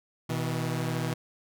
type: tone pair together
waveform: sawtooth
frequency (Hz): 123.47 / 160.45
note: B2 / E3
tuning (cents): 0 / -46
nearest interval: perfect fourth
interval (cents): 454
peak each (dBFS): -27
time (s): 0.29-1.14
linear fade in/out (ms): 10
effects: none